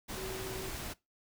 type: tone in noise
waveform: sine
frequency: 379.2 Hz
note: F#4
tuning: 43 cents sharp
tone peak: -41 dBFS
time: 0.16-0.7 s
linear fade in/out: 20 ms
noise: pink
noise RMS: -41 dBFS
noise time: 0.08-0.94 s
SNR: -3 dB
effects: noise-tail reverb RT60 0.2 s tail -20 dB re dry